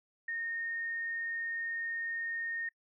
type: tone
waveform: sine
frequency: 1842 Hz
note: A#6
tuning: 21 cents flat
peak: -34 dBFS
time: 0.28-2.69 s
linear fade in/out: 5 ms
effects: noise-tail reverb RT60 0.1 s tail -24 dB re dry